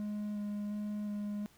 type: tone with vibrato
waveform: triangle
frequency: 207.7 Hz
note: G#3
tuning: in tune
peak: -33 dBFS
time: 0-1.46 s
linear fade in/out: 0 ms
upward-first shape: square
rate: 1.4 Hz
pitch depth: 9 cents each way
effects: pink hiss -64 dBFS RMS until 1.57 s